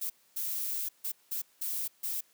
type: noise bursts at uneven times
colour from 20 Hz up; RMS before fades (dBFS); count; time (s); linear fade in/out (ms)
violet; -34; 6; 0.01-0.1 / 0.36-0.89 / 1.04-1.12 / 1.31-1.42 / 1.61-1.88 / 2.03-2.21; 10
effects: white hiss -66 dBFS RMS until 2.33 s + high-pass 150 Hz 12 dB/octave